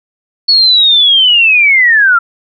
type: linear sweep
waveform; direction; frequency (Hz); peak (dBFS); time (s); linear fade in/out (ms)
sine; down; 4419 to 1341; -4; 0.48-2.19; 10
effects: none